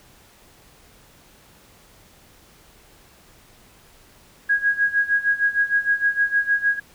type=tone with tremolo; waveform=sine; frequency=1647 Hz; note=G#6; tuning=15 cents flat; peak=-14 dBFS; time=4.49-6.8 s; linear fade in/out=10 ms; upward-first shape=sine; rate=6.5 Hz; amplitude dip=85%; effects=pink hiss -52 dBFS RMS until 6.94 s